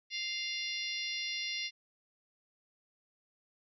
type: harmonic tone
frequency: 698.5 Hz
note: F5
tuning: in tune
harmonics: 3 / 4 / 5 / 6 / 7 / 8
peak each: -40 / -41 / -42 / -43 / -43 / -44 dBFS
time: 0.1-1.71 s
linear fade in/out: 50 ms
effects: none